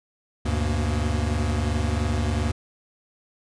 square tone cluster, 74.9 / 97.8 / 122.1 / 236.1 Hz, D2 / G2 / B2 / A#3, +35 / -4 / -19 / +22 cents, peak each -25 / -28 / -33 / -32 dBFS, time 0.45-2.52 s, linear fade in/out 10 ms, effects resampled to 22050 Hz

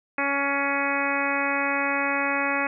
harmonic tone with a mistuned harmonic, 280 Hz, C#4, 18 cents sharp, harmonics 1 / 2 / 3 / 4 / 5 / 6 / 7 / 8 / 9, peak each -31 / -31 / -31 / -31 / -31 / -31 / -31 / -31 / -31 dBFS, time 0.18-2.67 s, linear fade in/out 2 ms, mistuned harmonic 8, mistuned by -15 cents, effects none

